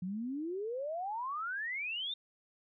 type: exponential sweep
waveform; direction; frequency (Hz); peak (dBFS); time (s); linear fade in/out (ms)
sine; up; 174.61 to 3688; -35; 0.02-2.14; 5
effects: none